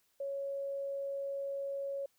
sine tone, 554.4 Hz, C#5, in tune, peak -35 dBFS, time 0.2-2.06 s, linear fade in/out 5 ms, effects white hiss -74 dBFS RMS until 2.18 s

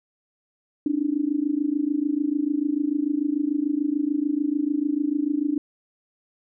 sine tone with amplitude modulation, 293.7 Hz, D4, in tune, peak -17 dBFS, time 0.86-5.58 s, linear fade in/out 2 ms, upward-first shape sine, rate 26.8 Hz, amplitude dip 90%, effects none

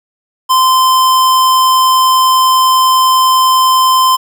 square tone, 1035 Hz, C6, 19 cents flat, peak -7 dBFS, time 0.49-4.17 s, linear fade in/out 20 ms, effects 8-bit

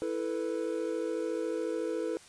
triangle chord, E suspended fourth, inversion none, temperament equal, 329.6 / 440 / 493.9 Hz, E4 / A4 / B4, 0 / 0 / 0 cents, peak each -33 dBFS, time 0.02-2.17 s, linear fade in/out 0 ms, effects white hiss -54 dBFS RMS until 2.28 s + resampled to 22050 Hz

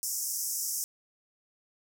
pink band-pass noise, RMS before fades -33 dBFS, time 0.03-0.84 s, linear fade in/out 0 ms, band 5300 to 16000 Hz, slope 96 dB/octave, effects none

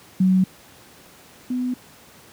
sine tone pair in turn, 186.9 / 250.5 Hz, F#3 / B3, +18 / +25 cents, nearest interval perfect fourth, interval 507 cents, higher second, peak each -13 / -21 dBFS, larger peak first, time 0.2-0.44 / 1.5-1.74 s, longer neither, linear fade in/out 5 ms, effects pink hiss -48 dBFS RMS until 2.32 s + high-pass 100 Hz 12 dB/octave

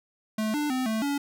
square tone with pitch steps, 216.8 / 296.1 / 257.1 / 220.2 / 283.8 Hz, A3 / D4 / C4 / A3 / C#4, -25 / +14 / -30 / +2 / +41 cents, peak -26 dBFS, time 0.38-1.18 s, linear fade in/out 5 ms, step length 160 ms, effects none

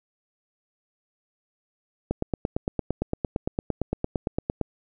click train, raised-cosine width 2 ms, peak -11 dBFS, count 23, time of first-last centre 2.11-4.613 s, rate 8.79 Hz, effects none

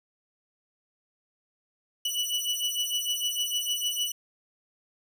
sawtooth beating tone pair, 2950 / 2956.6 Hz, F#7 / F#7, -6 / -2 cents, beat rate 6.6 Hz, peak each -27 dBFS, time 2.05-4.12 s, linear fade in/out 5 ms, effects none

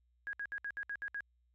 sine tone bursts, 1648 Hz, G#6, 14 cents flat, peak -37 dBFS, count 8, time 0.27-1.206 s, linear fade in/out 0 ms, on 61 ms, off 64 ms, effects added 60 Hz sine -70 dBFS peak until 1.54 s

